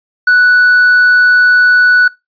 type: tone with tanh clipping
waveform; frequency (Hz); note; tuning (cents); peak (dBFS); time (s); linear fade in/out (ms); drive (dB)
triangle; 1480; F#6; 0; -5; 0.27-2.08; 5; 7
effects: noise-tail reverb RT60 0.2 s tail -21 dB re dry + resampled to 11025 Hz